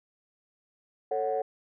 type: chord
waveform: sine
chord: F# minor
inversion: first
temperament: just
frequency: 444 / 555 / 740 Hz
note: A4 / C#5 / F#5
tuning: +16 / +2 / 0 cents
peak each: -30 dBFS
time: 1.11-1.42 s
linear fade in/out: 5 ms
effects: tanh soft clip ceiling -19 dBFS